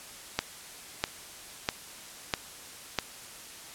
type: click train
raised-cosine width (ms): 0.2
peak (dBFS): -8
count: 5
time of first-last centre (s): 0.39-2.987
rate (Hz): 1.54
effects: white hiss -46 dBFS RMS until 3.74 s + low-pass 11000 Hz 12 dB/octave